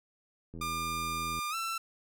click train, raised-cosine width 3 ms, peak -32 dBFS, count 71, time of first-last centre 0.54-1.39 s, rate 82.4 Hz
sawtooth tone with pitch glide, 1200 to 1339.2 Hz, D6 to E6, +37 to +27 cents, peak -29 dBFS, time 0.61-1.78 s, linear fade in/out 5 ms, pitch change +190 cents, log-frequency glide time 1.5-1.55 s
effects none

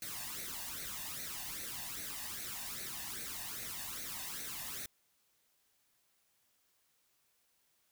white noise with flanger, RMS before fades -43 dBFS, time 0.02-4.86 s, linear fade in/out 2 ms, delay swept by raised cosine 0.48 to 1.13 ms, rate 2.5 Hz, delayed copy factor +0.7, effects white hiss -75 dBFS RMS until 7.91 s

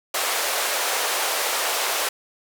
pink band-pass noise, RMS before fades -24 dBFS, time 0.14-2.09 s, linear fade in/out 5 ms, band 510 to 16000 Hz, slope 24 dB/octave, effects none

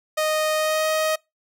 sawtooth tone with pitch glide, 620 to 627.2 Hz, D#5 to D#5, -6 to +14 cents, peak -16 dBFS, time 0.17-1.16 s, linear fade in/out 10 ms, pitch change +20 cents, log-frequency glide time 0.55-0.87 s, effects noise-tail reverb RT60 0.2 s tail -24 dB re dry

